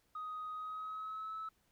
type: tone with pitch glide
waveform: sine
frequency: 1251 to 1302.6 Hz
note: D#6 to E6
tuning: +9 to -21 cents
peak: -39 dBFS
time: 0.15-1.49 s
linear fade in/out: 5 ms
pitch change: +70 cents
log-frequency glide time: 0.53-1.35 s
effects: tanh soft clip ceiling -37 dBFS + pink hiss -75 dBFS RMS until 1.71 s